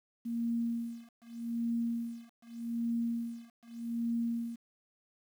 sine tone with tremolo, 233.1 Hz, A#3, in tune, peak -29 dBFS, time 0.25-4.56 s, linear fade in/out 10 ms, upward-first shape sine, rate 0.83 Hz, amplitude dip 100%, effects 10-bit

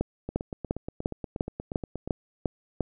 two click trains, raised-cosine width 2 ms, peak -12 / -20 dBFS, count 9 / 16, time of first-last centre 0.01-2.807 / 0.29-2.076 s, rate 2.86 / 8.4 Hz, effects none

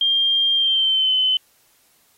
sine tone with pitch glide, 3198 to 3043 Hz, G7 to F#7, +34 to +48 cents, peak -15 dBFS, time 0.01-1.37 s, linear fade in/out 2 ms, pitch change -86 cents, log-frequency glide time 0.54-1.13 s, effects white hiss -59 dBFS RMS until 2.17 s + AAC 48 kbps

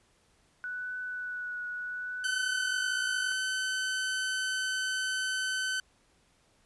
sine tone with vibrato, 1480 Hz, F#6, in tune, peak -34 dBFS, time 0.64-3.32 s, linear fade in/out 0 ms, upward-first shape triangle, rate 0.74 Hz, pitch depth 20 cents each way
sawtooth tone, 1523 Hz, F#6, 50 cents sharp, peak -26 dBFS, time 2.24-5.8 s, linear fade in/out 2 ms
effects pink hiss -67 dBFS RMS until 6.65 s + resampled to 24000 Hz

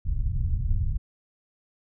pink low-pass noise, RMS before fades -25 dBFS, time 0.05-0.98 s, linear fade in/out 10 ms, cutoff 110 Hz, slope 24 dB/octave, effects none

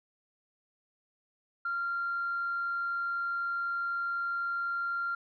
sine tone, 1386 Hz, F6, 14 cents flat, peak -29 dBFS, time 1.65-5.15 s, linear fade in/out 5 ms, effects tanh soft clip ceiling -25 dBFS

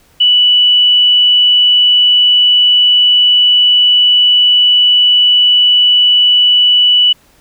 sine tone, 2960 Hz, F#7, in tune, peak -5 dBFS, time 0.2-7.13 s, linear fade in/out 10 ms, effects pink hiss -49 dBFS RMS until 7.4 s

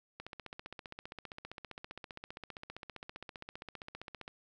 click train, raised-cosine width 0.3 ms, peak -28 dBFS, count 63, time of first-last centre 0.2-4.279 s, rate 15.2 Hz, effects none

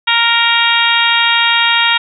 harmonic tone, 466.2 Hz, A#4, in tune, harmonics 2 / 3 / 4 / 5 / 6 / 7 / 8, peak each -17 / -17 / -17 / -17 / -17 / -17 / -17 dBFS, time 0.07-1.98 s, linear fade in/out 10 ms, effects none

